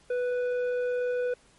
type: tone with tanh clipping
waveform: triangle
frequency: 493.9 Hz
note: B4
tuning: in tune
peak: -27 dBFS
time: 0.1-1.34 s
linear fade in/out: 5 ms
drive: 12 dB
effects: pink hiss -60 dBFS RMS until 1.58 s + MP3 48 kbps